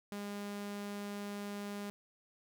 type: tone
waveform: sawtooth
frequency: 203.6 Hz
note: G#3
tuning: 34 cents flat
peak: -36 dBFS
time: 0.12-1.9 s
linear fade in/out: 0 ms
effects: none